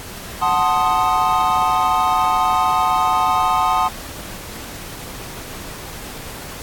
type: chord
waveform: triangle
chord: F# diminished seventh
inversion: none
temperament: equal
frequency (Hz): 740 / 880 / 1046.5 / 1244.5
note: F#5 / A5 / C6 / Eb6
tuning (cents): 0 / 0 / 0 / 0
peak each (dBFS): -18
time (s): 0.41-3.89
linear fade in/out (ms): 20
effects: pink hiss -33 dBFS RMS until 6.62 s + AAC 64 kbps